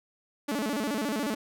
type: tone with vibrato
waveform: sawtooth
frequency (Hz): 250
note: B3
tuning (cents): +21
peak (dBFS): -24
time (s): 0.48-1.35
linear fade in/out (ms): 10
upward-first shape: square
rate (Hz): 14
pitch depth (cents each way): 250
effects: none